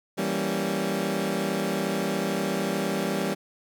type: chord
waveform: 20% pulse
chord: E diminished seventh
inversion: none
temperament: equal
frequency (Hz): 164.81 / 196 / 233.1 / 277.2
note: E3 / G3 / Bb3 / Db4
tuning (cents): 0 / 0 / 0 / 0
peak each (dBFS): -28 / -23 / -28 / -28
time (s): 0.17-3.35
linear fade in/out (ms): 20
effects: none